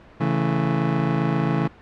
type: chord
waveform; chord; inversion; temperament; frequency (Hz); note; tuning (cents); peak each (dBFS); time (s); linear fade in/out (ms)
30% pulse; A major; first; just; 137.5 / 165 / 220; C#3 / E3 / A3; -14 / +2 / 0; -21 / -20 / -24; 0.2-1.68; 10
effects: pink hiss -47 dBFS RMS until 1.81 s + low-pass 2000 Hz 12 dB/octave